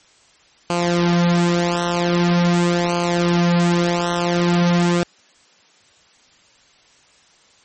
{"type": "tone with flanger", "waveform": "sawtooth", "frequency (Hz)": 173.6, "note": "F3", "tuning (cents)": -10, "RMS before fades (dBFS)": -17, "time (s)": [0.7, 5.03], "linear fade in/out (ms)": 0, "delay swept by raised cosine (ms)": [0.54, 5.34], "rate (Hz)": 0.44, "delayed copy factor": -0.7, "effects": ["white hiss -53 dBFS RMS until 7.64 s", "MP3 32 kbps"]}